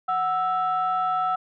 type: tone pair together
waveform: sine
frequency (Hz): 740 / 1317.7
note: F#5 / E6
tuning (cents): 0 / -1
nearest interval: minor seventh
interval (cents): 999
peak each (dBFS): -23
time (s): 0.08-1.36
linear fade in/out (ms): 10
effects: tanh soft clip ceiling -16 dBFS